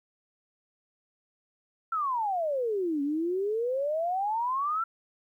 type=exponential two-way sweep; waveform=sine; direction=down then up; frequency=1367 to 277.2 to 1367 Hz; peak=-26 dBFS; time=1.92-4.84 s; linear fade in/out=5 ms; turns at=3.02 s; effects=11-bit